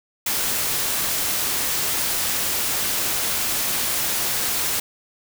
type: noise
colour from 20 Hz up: white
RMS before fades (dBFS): -23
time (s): 0.26-4.8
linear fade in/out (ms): 5
effects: none